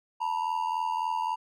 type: ring-modulated tone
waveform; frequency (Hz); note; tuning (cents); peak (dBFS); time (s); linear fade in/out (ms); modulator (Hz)
triangle; 932.3; A#5; 0; -22; 0.2-1.36; 20; 41.8
effects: none